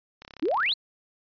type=click train; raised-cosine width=0.2 ms; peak=-25 dBFS; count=18; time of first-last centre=0.22-0.72 s; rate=34 Hz
type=exponential sweep; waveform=sine; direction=up; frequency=270 to 4435 Hz; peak=-22 dBFS; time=0.42-0.74 s; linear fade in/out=10 ms
effects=resampled to 11025 Hz